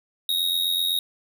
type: tone with amplitude modulation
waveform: square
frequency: 3759 Hz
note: A#7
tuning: 14 cents sharp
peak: -19 dBFS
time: 0.29-0.99 s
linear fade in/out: 2 ms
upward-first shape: sine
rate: 87.9 Hz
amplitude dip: 65%
effects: none